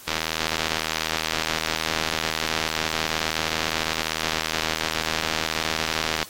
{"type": "click train", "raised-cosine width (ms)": 0.2, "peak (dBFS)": -6, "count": 491, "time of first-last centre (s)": [0.08, 6.228], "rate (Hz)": 79.7, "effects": ["white hiss -44 dBFS RMS until 6.29 s", "AAC 48 kbps"]}